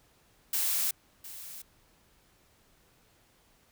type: noise with echo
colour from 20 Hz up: blue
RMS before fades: -29 dBFS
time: 0.53-0.91 s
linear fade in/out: 5 ms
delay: 710 ms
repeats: 1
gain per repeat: -15 dB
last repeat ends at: 1.62 s
effects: pink hiss -65 dBFS RMS until 3.71 s